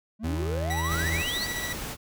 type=exponential sweep; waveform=triangle; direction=up; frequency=206.5 to 4978 Hz; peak=-29 dBFS; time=0.19-1.48 s; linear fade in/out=50 ms
type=tone with pitch glide; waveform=35% pulse; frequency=80.8 to 82.26 Hz; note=E2 to E2; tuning=-34 to -3 cents; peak=-26 dBFS; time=0.23-1.23 s; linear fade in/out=20 ms; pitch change=+31 cents; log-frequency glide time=0.34-0.89 s
type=tone with tremolo; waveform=sawtooth; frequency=1952 Hz; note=B6; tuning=21 cents flat; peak=-26 dBFS; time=0.7-1.73 s; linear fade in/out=5 ms; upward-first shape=sine; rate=14 Hz; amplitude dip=45%
type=noise; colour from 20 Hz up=pink; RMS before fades=-35 dBFS; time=0.87-1.97 s; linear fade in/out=50 ms
effects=none